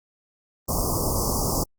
pink band-stop noise, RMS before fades -24 dBFS, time 0.68-1.64 s, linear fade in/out 10 ms, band 1200 to 4800 Hz, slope 96 dB/octave, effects Opus 24 kbps

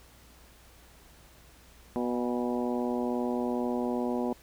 harmonic tone with a mistuned harmonic, 122.3 Hz, B2, 16 cents flat, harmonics 2 / 3 / 4 / 5 / 6 / 7 / 8, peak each -30 / -34 / -36 / -38 / -40 / -41 / -42 dBFS, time 1.96-4.33 s, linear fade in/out 0 ms, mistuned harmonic 7, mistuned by -50 cents, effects added 60 Hz sine -57 dBFS peak until 4.42 s + pink hiss -57 dBFS RMS until 4.42 s

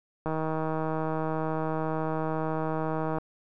click train, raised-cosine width 1 ms, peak -17 dBFS, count 463, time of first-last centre 0.26-3.184 s, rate 158 Hz, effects none

